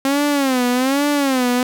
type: tone with vibrato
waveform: sawtooth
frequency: 267.5 Hz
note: C4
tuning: 38 cents sharp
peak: -11 dBFS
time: 0.05-1.63 s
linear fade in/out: 2 ms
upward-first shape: sine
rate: 1.2 Hz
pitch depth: 150 cents each way
effects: none